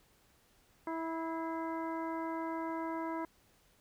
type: harmonic tone with a mistuned harmonic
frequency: 326.6 Hz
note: E4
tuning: 16 cents flat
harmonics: 1 / 2 / 3 / 4 / 5 / 6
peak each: -38 / -43 / -40 / -49 / -51 / -53 dBFS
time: 0.87-3.25 s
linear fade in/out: 2 ms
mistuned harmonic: 6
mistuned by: +82 cents
effects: pink hiss -68 dBFS RMS until 3.8 s